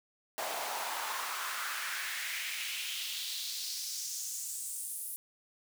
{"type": "noise with high-pass filter sweep", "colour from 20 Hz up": "pink", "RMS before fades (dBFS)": -38, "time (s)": [0.38, 5.16], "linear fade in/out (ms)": 0, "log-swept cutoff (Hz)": [640, 11000], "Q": 2.6, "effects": []}